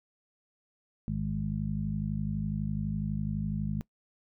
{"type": "harmonic tone with a mistuned harmonic", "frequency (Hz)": 52, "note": "G#1", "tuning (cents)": 3, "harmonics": [1, 2, 3, 4], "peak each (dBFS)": [-38, -37, -33, -34], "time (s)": [1.08, 3.81], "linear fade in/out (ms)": 0, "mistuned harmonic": 1, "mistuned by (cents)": 61, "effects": ["noise-tail reverb RT60 0.1 s tail -21 dB re dry"]}